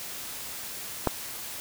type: clicks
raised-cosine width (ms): 1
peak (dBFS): -23 / -8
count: 2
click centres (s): 1.07 / 1.073
effects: white hiss -38 dBFS RMS until 1.6 s